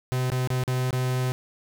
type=tone with dropouts; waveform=45% pulse; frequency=127.7 Hz; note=C3; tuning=42 cents flat; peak=-23 dBFS; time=0.12-1.32 s; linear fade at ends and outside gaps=0 ms; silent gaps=0.301-0.319 / 0.474-0.503 / 0.637-0.678 / 0.907-0.929 s; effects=none